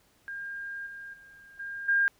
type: tone with level steps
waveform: sine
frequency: 1608 Hz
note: G6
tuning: 44 cents sharp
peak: -35 / -40 / -50 / -35 / -21 dBFS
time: 0.28-2.08 s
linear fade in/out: 0 ms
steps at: 0.86 / 1.13 / 1.59 / 1.88 s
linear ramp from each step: 10 ms
effects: pink hiss -65 dBFS RMS until 2.19 s